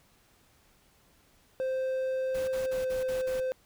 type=tone with pitch glide; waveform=triangle; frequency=522 to 516.9 Hz; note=C5 to C5; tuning=-4 to -21 cents; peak=-26 dBFS; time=1.6-3.52 s; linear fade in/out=0 ms; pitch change=-17 cents; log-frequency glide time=2.66-2.8 s
type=noise bursts; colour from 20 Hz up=pink; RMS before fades=-44 dBFS; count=6; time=2.34-3.405 s; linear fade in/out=10 ms; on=140 ms; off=45 ms
effects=pink hiss -64 dBFS RMS until 3.65 s